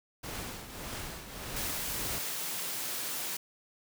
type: noise with tremolo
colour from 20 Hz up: pink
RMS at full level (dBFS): -38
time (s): 0.23-2.19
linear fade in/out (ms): 10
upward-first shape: triangle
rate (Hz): 1.7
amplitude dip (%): 65
type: high-pass noise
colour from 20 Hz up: white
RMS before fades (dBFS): -36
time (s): 1.56-3.37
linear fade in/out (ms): 5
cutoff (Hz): 110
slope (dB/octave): 24
effects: none